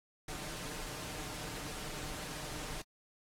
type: noise with comb filter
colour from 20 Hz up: pink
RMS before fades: -42 dBFS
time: 0.28-2.82 s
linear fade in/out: 5 ms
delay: 6.6 ms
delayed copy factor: +0.5
effects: low-pass 11000 Hz 12 dB/octave + AAC 64 kbps